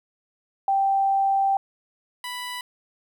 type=tone pair in turn; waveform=sine / 15% pulse; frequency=783 / 988.7 Hz; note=G5 / B5; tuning=-2 / +2 cents; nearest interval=major third; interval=404 cents; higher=second; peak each=-18 / -24 dBFS; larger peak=first; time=0.68-1.57 / 2.24-2.61 s; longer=first; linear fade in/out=2 ms; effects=10-bit